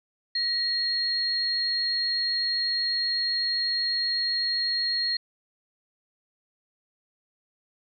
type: tone pair together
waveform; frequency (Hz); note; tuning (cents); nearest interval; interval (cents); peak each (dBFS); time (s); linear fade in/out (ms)
sine; 1900 / 4273; A#6 / C8; +33 / +36; octave + major second; 1403; -33 / -24; 0.35-5.17; 5
effects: none